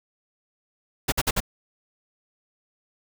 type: noise bursts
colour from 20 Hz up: pink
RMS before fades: -22 dBFS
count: 4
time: 1.08-1.404 s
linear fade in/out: 10 ms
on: 42 ms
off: 52 ms
effects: none